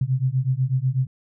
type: beating tone pair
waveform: sine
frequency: 126.3 / 134.4 Hz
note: B2 / C3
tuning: +39 / +47 cents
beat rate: 8.1 Hz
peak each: -22 dBFS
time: 0.01-1.07 s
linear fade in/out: 5 ms
effects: none